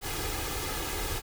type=noise with comb filter; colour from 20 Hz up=pink; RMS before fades=-33 dBFS; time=0.01-1.22 s; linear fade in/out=50 ms; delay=2.4 ms; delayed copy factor=+0.65; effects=none